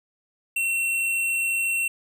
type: tone with hard clipping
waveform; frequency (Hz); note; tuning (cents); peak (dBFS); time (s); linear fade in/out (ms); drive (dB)
sine; 2717; F7; -48; -23; 0.56-1.88; 5; 16
effects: none